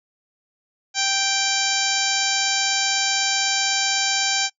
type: harmonic tone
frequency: 784 Hz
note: G5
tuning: in tune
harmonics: 1 / 2 / 3 / 4 / 5 / 6 / 7 / 8 / 9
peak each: -28 / -28 / -28 / -28 / -28 / -28 / -28 / -28 / -28 dBFS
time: 0.94-4.5 s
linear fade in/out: 50 ms
effects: noise-tail reverb RT60 0.1 s tail -22 dB re dry